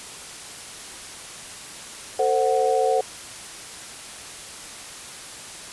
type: chord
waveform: sine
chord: F# diminished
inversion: first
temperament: equal with one note detuned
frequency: 448.7 / 523.3 / 740 Hz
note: A4 / C5 / F#5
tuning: +34 / 0 / 0 cents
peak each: -22 dBFS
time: 2.19-3.01 s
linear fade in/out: 5 ms
effects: white hiss -38 dBFS RMS until 5.72 s + resampled to 24000 Hz